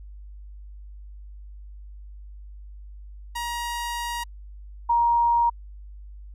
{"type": "tone pair in turn", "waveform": ["sawtooth", "sine"], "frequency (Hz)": [949, 941.9], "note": ["A#5", "A#5"], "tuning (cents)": [31, 18], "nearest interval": "unison", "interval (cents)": 13, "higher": "first", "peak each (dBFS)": [-24, -17], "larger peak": "second", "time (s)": [[3.35, 4.24], [4.89, 5.5]], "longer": "first", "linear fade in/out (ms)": 10, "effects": ["added 50 Hz sine -39 dBFS peak until 6.34 s", "resampled to 32000 Hz"]}